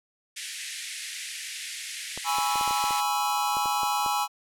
pink band-pass noise, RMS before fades -37 dBFS, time 0.36-3.01 s, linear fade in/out 10 ms, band 1800 to 11000 Hz, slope 48 dB/octave
clicks, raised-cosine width 1 ms, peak -23 dBFS, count 12, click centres 2.176 / 2.385 / 2.557 / 2.611 / 2.677 / 2.709 / 2.84 / 2.908 / 3.569 / 3.658 / 3.833 / 4.062 s
square chord, C# minor seventh, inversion second, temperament equal, 830.6 / 987.8 / 1108.7 / 1318.5 Hz, G#5 / B5 / C#6 / E6, 0 / 0 / 0 / 0 cents, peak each -28 / -31 / -34 / -32 dBFS, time 2.24-4.28 s, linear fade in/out 50 ms
effects none

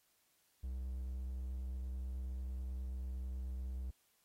triangle tone with vibrato, 63.8 Hz, C2, 43 cents flat, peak -37 dBFS, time 0.63-3.91 s, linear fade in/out 10 ms, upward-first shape sine, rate 9.2 Hz, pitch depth 13 cents each way, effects white hiss -75 dBFS RMS until 4.24 s + AAC 48 kbps

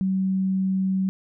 sine tone, 190 Hz, F#3, 46 cents sharp, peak -20 dBFS, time 0.01-1.09 s, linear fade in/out 0 ms, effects none

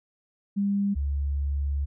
sine tone pair in turn, 200.4 / 70.59 Hz, G3 / C#2, +38 / +32 cents, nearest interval octave + tritone, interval 1806 cents, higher first, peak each -22 / -24 dBFS, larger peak first, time 0.56-0.95 / 0.95-1.86 s, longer second, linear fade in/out 20 ms, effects none

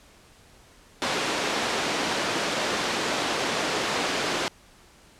pink band-pass noise, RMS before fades -27 dBFS, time 1.02-4.48 s, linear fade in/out 0 ms, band 290 to 5700 Hz, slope 12 dB/octave, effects pink hiss -54 dBFS RMS until 5.19 s + low-pass 10000 Hz 12 dB/octave

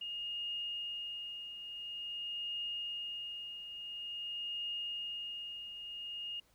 sine tone with tremolo, 2846 Hz, F7, 32 cents sharp, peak -36 dBFS, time 0.01-6.4 s, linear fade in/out 5 ms, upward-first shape triangle, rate 0.48 Hz, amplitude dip 60%, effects pink hiss -70 dBFS RMS until 6.54 s

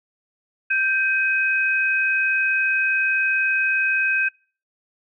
sine tone pair together, 1565.9 / 2527 Hz, G6 / D#7, -2 / +26 cents, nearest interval minor sixth, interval 828 cents, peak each -20 dBFS, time 0.7-4.29 s, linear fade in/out 10 ms, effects noise-tail reverb RT60 0.4 s tail -26 dB re dry

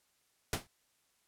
pink noise with exponential decay, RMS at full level -29 dBFS, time 0.53-0.67 s, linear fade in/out 1 ms, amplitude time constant 30 ms, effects white hiss -74 dBFS RMS until 1.27 s + low-pass 12000 Hz 12 dB/octave

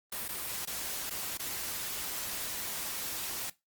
white noise with dropouts, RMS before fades -37 dBFS, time 0.12-3.5 s, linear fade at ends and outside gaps 5 ms, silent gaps 0.282-0.288 / 0.653-0.672 / 1.097-1.107 / 1.374-1.394 s, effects noise-tail reverb RT60 0.2 s tail -18 dB re dry + Opus 32 kbps

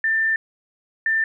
sine tone pair in turn, 1786 / 1786 Hz, A6 / A6, +25 / +25 cents, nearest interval unison, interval 0 cents, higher neither, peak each -17 dBFS, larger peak neither, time 0.04-0.36 / 1.06-1.24 s, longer first, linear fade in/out 2 ms, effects none

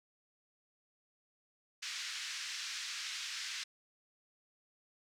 white band-pass noise, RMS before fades -42 dBFS, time 1.82-3.64 s, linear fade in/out 10 ms, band 1500 to 6000 Hz, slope 24 dB/octave, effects none

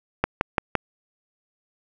click train, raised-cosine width 0.5 ms, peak -4 dBFS, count 4, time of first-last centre 0.24-0.753 s, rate 5.85 Hz, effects none

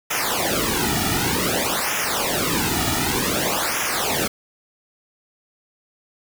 pink noise with flanger, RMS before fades -22 dBFS, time 0.1-4.28 s, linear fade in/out 10 ms, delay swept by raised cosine 0.23 to 1.93 ms, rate 0.54 Hz, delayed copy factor -0.95, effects none

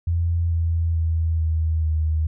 sine tone with pitch steps, 84.7 / 83.1 / 81.53 / 79.99 / 78.48 Hz, E2 / E2 / E2 / D#2 / D#2, +48 / +15 / -19 / +48 / +15 cents, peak -18 dBFS, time 0.07-2.27 s, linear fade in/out 5 ms, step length 440 ms, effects none

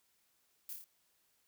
violet noise with echo, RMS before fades -44 dBFS, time 0.69-0.73 s, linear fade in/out 2 ms, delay 28 ms, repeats 4, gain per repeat -3 dB, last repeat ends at 0.842 s, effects white hiss -75 dBFS RMS until 1.47 s

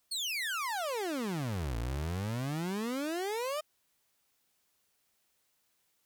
30% pulse exponential two-way sweep, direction down then up, 4490 to 55 to 626 Hz, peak -30 dBFS, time 0.11-3.61 s, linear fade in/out 10 ms, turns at 1.77 s, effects white hiss -75 dBFS RMS until 6.05 s

